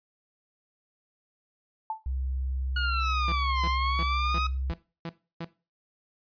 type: tone with exponential decay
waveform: sine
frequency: 880 Hz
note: A5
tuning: in tune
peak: -25 dBFS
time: 1.9-2.04 s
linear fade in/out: 2 ms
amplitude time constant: 30 ms
type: tone with pitch glide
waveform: sine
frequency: 65.4 to 66.05 Hz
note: C2 to C2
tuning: 0 to +17 cents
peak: -28 dBFS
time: 2.06-4.72 s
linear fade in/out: 0 ms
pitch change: +17 cents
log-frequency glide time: 3.01-3.2 s
type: linear two-way sweep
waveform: sawtooth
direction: down then up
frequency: 1451 to 1025 to 1270 Hz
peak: -23 dBFS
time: 2.76-4.47 s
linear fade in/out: 5 ms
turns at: 3.63 s
type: tone bursts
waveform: sawtooth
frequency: 166.8 Hz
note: E3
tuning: 21 cents sharp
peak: -29 dBFS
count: 7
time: 3.28-5.448 s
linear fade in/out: 2 ms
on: 44 ms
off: 310 ms
effects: noise-tail reverb RT60 0.3 s tail -17 dB re dry + resampled to 11025 Hz